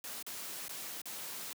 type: noise with dropouts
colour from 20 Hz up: white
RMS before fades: -43 dBFS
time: 0.04-1.53 s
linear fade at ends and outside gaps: 1 ms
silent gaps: 0.226-0.265 / 0.682-0.693 / 1.016-1.056 s
effects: high-pass 150 Hz 12 dB/octave